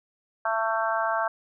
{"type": "harmonic tone", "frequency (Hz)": 223.3, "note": "A3", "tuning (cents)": 26, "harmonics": [3, 4, 5, 6, 7], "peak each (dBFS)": [-28, -29, -30, -31, -31], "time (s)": [0.45, 1.28], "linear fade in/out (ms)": 5, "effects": []}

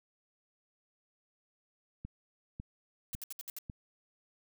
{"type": "click train", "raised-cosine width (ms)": 5, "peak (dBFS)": -29, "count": 4, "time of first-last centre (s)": [2.05, 3.698], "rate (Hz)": 1.82}
{"type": "noise bursts", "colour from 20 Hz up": "blue", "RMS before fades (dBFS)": -42, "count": 6, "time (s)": [3.13, 3.586], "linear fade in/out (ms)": 0, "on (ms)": 21, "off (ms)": 66}
{"effects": []}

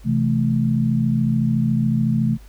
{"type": "chord", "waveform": "sine", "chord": "A minor", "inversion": "first", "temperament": "equal with one note detuned", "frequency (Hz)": [130.81, 164.81, 218.5], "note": ["C3", "E3", "A3"], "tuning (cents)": [0, 0, -12], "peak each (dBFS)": [-20, -23, -19], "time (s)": [0.04, 2.38], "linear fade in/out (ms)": 50, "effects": ["added 50 Hz sine -40 dBFS peak until 2.48 s", "pink hiss -53 dBFS RMS until 2.48 s"]}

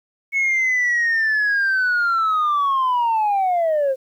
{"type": "linear sweep", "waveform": "sine", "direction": "down", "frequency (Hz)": [2206, 515], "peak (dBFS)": -14, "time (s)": [0.32, 3.96], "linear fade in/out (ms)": 50, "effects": ["tanh soft clip ceiling -14 dBFS", "9-bit"]}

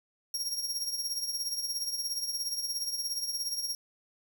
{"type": "tone with tremolo", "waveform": "sawtooth", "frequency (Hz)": 5588, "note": "F8", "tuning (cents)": 0, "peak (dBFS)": -26, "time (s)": [0.34, 3.75], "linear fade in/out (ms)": 2, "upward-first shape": "triangle", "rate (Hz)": 17, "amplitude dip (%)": 70, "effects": []}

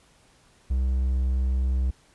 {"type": "tone", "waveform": "triangle", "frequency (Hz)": 64.4, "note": "C2", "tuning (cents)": -27, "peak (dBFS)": -19, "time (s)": [0.7, 1.91], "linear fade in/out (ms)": 10, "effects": ["pink hiss -59 dBFS RMS until 2.14 s", "resampled to 24000 Hz"]}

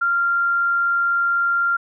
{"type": "tone", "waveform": "sine", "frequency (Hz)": 1388, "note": "F6", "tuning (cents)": -11, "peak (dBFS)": -16, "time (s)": [0.01, 1.77], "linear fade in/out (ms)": 10, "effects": []}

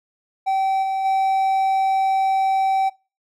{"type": "tone with level steps", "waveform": "triangle", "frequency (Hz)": 771, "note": "G5", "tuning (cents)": -29, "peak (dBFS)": [-15, -18, -14], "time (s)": [0.46, 2.9], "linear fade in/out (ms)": 20, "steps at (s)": [0.82, 1.04], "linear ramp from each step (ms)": 20, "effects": ["noise-tail reverb RT60 0.3 s tail -22 dB re dry"]}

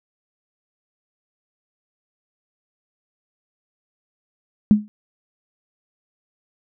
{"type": "tone with exponential decay", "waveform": "sine", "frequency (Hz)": 210, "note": "G#3", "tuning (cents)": 19, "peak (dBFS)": -5, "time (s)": [4.71, 4.88], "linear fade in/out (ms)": 0, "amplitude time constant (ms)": 36, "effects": []}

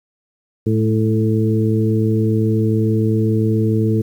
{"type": "harmonic tone with a mistuned harmonic", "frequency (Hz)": 110.1, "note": "A2", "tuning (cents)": 2, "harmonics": [1, 2, 3, 4], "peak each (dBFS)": [-16, -19, -21, -22], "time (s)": [0.66, 4.02], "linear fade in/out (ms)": 10, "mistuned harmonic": 2, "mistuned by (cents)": -23, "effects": ["8-bit"]}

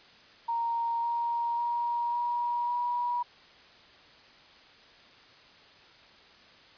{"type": "tone with pitch steps", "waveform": "sine", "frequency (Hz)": [931, 939.6, 948.4, 957.2, 966.1], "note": ["A#5", "A#5", "A#5", "A#5", "B5"], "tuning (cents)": [-2, 13, 30, 46, -38], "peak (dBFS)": -27, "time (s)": [0.48, 3.23], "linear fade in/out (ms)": 10, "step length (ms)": 550, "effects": ["white hiss -55 dBFS RMS until 6.77 s", "resampled to 11025 Hz"]}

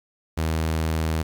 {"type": "tone", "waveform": "sawtooth", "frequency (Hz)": 79.9, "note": "D#2", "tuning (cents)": 47, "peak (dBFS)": -18, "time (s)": [0.37, 1.23], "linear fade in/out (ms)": 10, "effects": ["9-bit"]}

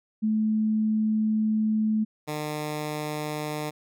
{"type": "tone pair in turn", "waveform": ["sine", "10% pulse"], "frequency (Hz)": [216.7, 151.13], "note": ["A3", "D3"], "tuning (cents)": [-26, 50], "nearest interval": "tritone", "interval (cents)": 624, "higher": "first", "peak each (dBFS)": -21, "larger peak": "neither", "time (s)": [[0.22, 2.05], [2.27, 3.71]], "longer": "first", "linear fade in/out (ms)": 20, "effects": []}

